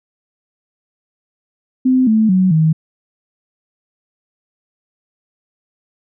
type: tone with pitch steps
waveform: sine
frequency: 257.4 / 219 / 186.26 / 158.45 Hz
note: C4 / A3 / F#3 / D#3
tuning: -28 / -8 / +12 / +32 cents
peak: -9 dBFS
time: 1.85-2.73 s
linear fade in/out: 10 ms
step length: 220 ms
effects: none